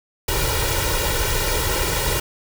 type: noise with comb filter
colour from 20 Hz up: pink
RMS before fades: -21 dBFS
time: 0.28-2.2 s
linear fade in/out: 5 ms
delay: 2.1 ms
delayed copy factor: +0.95
effects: none